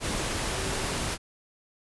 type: tone in noise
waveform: sine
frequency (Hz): 382.6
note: G4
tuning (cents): -42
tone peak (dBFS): -39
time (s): 0.47-0.87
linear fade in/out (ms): 50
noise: pink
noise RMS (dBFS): -30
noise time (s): 0-1.18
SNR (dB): -12
effects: resampled to 24000 Hz